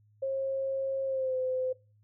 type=tone with pitch glide; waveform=sine; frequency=538 to 513.7 Hz; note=C5 to C5; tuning=+48 to -32 cents; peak=-28 dBFS; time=0.22-1.73 s; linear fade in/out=10 ms; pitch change=-80 cents; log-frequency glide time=1.05-1.36 s; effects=noise-tail reverb RT60 0.3 s tail -21 dB re dry + added 105 Hz sine -61 dBFS peak until 2.03 s